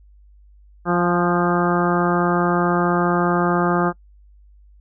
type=harmonic tone with a mistuned harmonic; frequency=175.4 Hz; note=F3; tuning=8 cents sharp; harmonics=1 / 2 / 3 / 4 / 5 / 6 / 7 / 8 / 9; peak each=-20 / -21 / -27 / -25 / -27 / -29 / -24 / -31 / -30 dBFS; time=0.85-3.93 s; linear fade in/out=50 ms; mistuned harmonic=5; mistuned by=-28 cents; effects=noise-tail reverb RT60 0.1 s tail -24 dB re dry + added 50 Hz sine -46 dBFS peak until 4.8 s